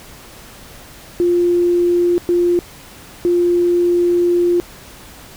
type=tone bursts at uneven times; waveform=sine; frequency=349.9 Hz; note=F4; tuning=3 cents sharp; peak=-11 dBFS; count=3; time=1.2-2.18 / 2.29-2.59 / 3.25-4.6 s; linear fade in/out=0 ms; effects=pink hiss -39 dBFS RMS until 5.36 s